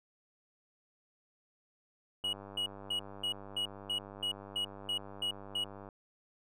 click train, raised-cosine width 1 ms, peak -34 dBFS, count 364, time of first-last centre 2.24-5.888 s, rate 99.5 Hz
triangle tone bursts, 2906 Hz, F#7, 32 cents flat, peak -30 dBFS, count 11, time 2.24-5.641 s, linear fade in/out 5 ms, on 91 ms, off 240 ms
effects none

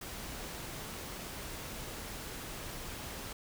pink noise, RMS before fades -43 dBFS, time 0.01-3.33 s, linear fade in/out 5 ms, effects none

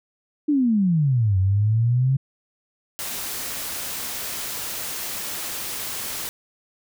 sine exponential two-way sweep, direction down then up, 307.3 to 92.5 to 137.1 Hz, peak -16 dBFS, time 0.48-2.17 s, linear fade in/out 10 ms, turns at 1.38 s
white noise, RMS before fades -30 dBFS, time 2.99-6.29 s, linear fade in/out 0 ms
effects none

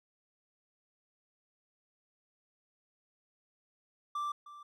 triangle tone with echo, 1174.7 Hz, D6, in tune, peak -31 dBFS, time 4.15-4.32 s, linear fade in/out 5 ms, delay 310 ms, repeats 1, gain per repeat -15 dB, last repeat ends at 4.63 s, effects none

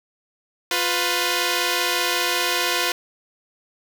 5% pulse tone pair together, 353.6 / 500.1 Hz, F4 / B4, +22 / +22 cents, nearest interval tritone, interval 600 cents, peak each -11 dBFS, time 0.71-2.92 s, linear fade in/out 2 ms, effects none

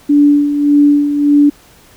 sine tone with tremolo, 290 Hz, D4, 22 cents flat, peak -4 dBFS, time 0.09-1.5 s, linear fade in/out 10 ms, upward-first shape sine, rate 1.7 Hz, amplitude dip 60%, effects pink hiss -44 dBFS RMS until 1.96 s

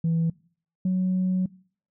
sine tone pair in turn, 164.81 / 184.99 Hz, E3 / F#3, 0 / 0 cents, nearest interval major second, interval 200 cents, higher second, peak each -19 dBFS, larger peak neither, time 0.04-0.3 / 0.85-1.46 s, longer second, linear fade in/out 5 ms, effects noise-tail reverb RT60 0.5 s tail -23 dB re dry + tanh soft clip ceiling -18 dBFS

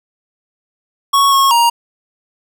square tone with pitch steps, 1109 / 1092 / 940 Hz, C#6 / C#6 / A#5, 0 / -26 / +14 cents, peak -9 dBFS, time 1.13-1.7 s, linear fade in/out 10 ms, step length 190 ms, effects none

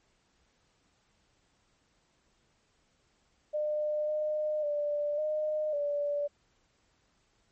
sine tone with pitch steps, 603 / 609 / 588 / 612 / 580 Hz, D5 / D#5 / D5 / D#5 / D5, +46 / -37 / +2 / -29 / -22 cents, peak -28 dBFS, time 3.53-6.28 s, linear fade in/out 20 ms, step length 550 ms, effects pink hiss -71 dBFS RMS until 7.51 s + MP3 32 kbps

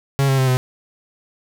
45% pulse tone with pitch steps, 138 / 134.54 / 131.16 / 127.87 Hz, C#3 / C3 / C3 / C3, -7 / +49 / +5 / -39 cents, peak -14 dBFS, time 0.19-0.57 s, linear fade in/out 0 ms, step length 95 ms, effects none

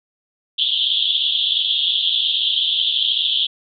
white band-pass noise, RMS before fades -19 dBFS, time 0.58-3.47 s, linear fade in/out 10 ms, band 3100 to 3600 Hz, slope 96 dB/octave, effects none

